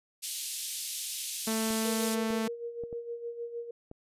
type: band-pass noise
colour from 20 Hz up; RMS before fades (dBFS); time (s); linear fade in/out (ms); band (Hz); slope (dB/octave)
white; -37; 0.22-2.16; 20; 2900 to 12000; 24
type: tone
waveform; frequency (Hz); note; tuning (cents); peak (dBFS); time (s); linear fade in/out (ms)
sawtooth; 221.8; A3; +14; -25; 1.47-2.48; 5
type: clicks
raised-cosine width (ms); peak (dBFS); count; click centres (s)
2; -31; 5; 1.706 / 2.305 / 2.837 / 2.928 / 3.914
type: tone with tremolo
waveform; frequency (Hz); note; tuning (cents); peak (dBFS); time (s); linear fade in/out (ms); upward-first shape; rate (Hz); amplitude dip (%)
sine; 470.5; A#4; +16; -33; 1.85-3.71; 5; sine; 6.5; 65
effects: resampled to 32000 Hz